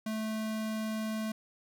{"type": "tone", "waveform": "square", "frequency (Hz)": 218.3, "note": "A3", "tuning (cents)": -13, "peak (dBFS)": -33, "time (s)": [0.06, 1.32], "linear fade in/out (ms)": 5, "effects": []}